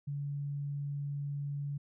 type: tone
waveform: sine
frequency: 142.8 Hz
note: D3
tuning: 48 cents flat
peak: -34 dBFS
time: 0.07-1.78 s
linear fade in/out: 10 ms
effects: none